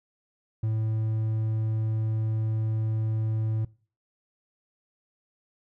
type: tone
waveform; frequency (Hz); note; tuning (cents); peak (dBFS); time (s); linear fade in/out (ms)
triangle; 110; A2; 0; -22; 0.63-3.65; 5
effects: noise-tail reverb RT60 0.4 s tail -22 dB re dry